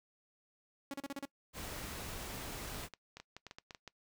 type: tone bursts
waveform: sawtooth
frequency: 278.5 Hz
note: C#4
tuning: 8 cents sharp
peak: -35 dBFS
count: 6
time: 0.91-1.253 s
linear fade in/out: 2 ms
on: 28 ms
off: 35 ms
type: noise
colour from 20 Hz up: pink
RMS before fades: -44 dBFS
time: 1.53-2.89 s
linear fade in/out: 50 ms
type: clicks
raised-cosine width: 0.2 ms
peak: -30 dBFS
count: 12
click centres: 2.746 / 2.836 / 2.937 / 3.17 / 3.2 / 3.366 / 3.467 / 3.511 / 3.585 / 3.708 / 3.748 / 3.877 s
effects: noise-tail reverb RT60 0.1 s tail -21 dB re dry